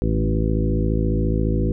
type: harmonic tone with a mistuned harmonic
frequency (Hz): 54.5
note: A1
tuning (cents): -16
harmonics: 1 / 2 / 3 / 4 / 5 / 6 / 7 / 9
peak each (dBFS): -21 / -24 / -26 / -27 / -28 / -29 / -29 / -31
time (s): 0.02-1.72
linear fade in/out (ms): 0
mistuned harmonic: 3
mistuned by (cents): -23
effects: none